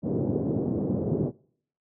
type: band-pass noise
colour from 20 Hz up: pink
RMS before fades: -27 dBFS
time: 0.02-1.32 s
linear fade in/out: 50 ms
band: 120 to 480 Hz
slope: 24 dB/octave
effects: noise-tail reverb RT60 0.6 s tail -24 dB re dry